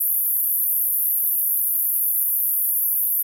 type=band-pass noise; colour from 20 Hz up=pink; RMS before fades=-21 dBFS; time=0-3.23 s; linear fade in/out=10 ms; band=11000 to 15000 Hz; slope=96 dB/octave; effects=none